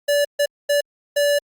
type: tone bursts at uneven times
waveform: square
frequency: 578 Hz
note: D5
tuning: 28 cents flat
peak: -16 dBFS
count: 4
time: 0.08-0.25 / 0.39-0.46 / 0.69-0.81 / 1.16-1.39 s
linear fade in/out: 10 ms
effects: Opus 48 kbps